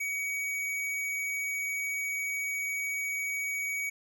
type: tone with hard clipping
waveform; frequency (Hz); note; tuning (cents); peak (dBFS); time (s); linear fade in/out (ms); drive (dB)
triangle; 2257; C#7; +31; -32; 0-3.9; 10; 17
effects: none